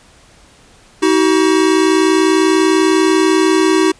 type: tone pair together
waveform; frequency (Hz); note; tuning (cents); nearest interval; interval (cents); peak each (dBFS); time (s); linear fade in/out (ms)
square; 317.7 / 377.8; D#4 / F#4; +36 / +36; minor third; 300; -13; 1.02-3.92; 10
effects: pink hiss -46 dBFS RMS until 3.99 s + resampled to 22050 Hz